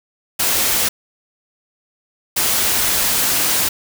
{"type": "noise bursts at uneven times", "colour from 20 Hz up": "white", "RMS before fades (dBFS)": -17, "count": 2, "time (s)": [[0.39, 0.89], [2.36, 3.69]], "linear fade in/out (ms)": 10, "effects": []}